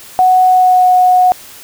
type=tone with pitch glide; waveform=sine; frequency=740 to 731.9 Hz; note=F#5 to F#5; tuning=0 to -19 cents; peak=-5 dBFS; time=0.19-1.32 s; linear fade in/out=0 ms; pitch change=-19 cents; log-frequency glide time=0.46-0.88 s; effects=white hiss -35 dBFS RMS until 1.63 s